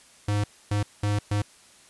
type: tone bursts at uneven times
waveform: square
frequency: 103.3 Hz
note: G#2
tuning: 9 cents flat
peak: -23 dBFS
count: 4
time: 0.28-0.44 / 0.71-0.83 / 1.03-1.19 / 1.31-1.42 s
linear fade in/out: 5 ms
effects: white hiss -54 dBFS RMS until 1.89 s + resampled to 24000 Hz